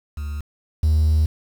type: tone pair in turn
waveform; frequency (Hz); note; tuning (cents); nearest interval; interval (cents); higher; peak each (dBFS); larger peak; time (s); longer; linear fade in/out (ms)
triangle; 73.42 / 77.64; D2 / D#2; 0 / -3; minor second; 97; second; -23 / -11; second; 0.17-0.41 / 0.83-1.26; second; 5
effects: tanh soft clip ceiling -9 dBFS + 7-bit